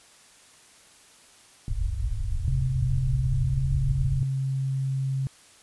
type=low-pass noise; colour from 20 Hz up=pink; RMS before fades=-27 dBFS; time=1.68-4.23 s; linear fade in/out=2 ms; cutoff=120 Hz; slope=96 dB/octave
type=tone with pitch glide; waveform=sine; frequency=130 to 134.2 Hz; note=C3 to C3; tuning=-11 to +44 cents; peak=-24 dBFS; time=2.48-5.27 s; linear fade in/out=0 ms; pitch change=+55 cents; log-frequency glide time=3.34-3.7 s
effects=white hiss -54 dBFS RMS until 5.62 s + resampled to 24000 Hz